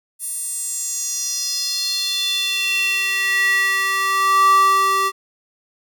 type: tone with high-pass filter sweep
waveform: square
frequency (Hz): 387.7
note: G4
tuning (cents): -19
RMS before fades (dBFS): -19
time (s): 0.19-5.12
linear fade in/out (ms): 50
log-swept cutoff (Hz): 10000 to 850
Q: 4.8
effects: none